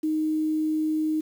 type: tone with quantisation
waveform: sine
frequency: 311.1 Hz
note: D#4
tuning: in tune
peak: -22 dBFS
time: 0.03-1.21 s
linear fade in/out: 10 ms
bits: 8
effects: none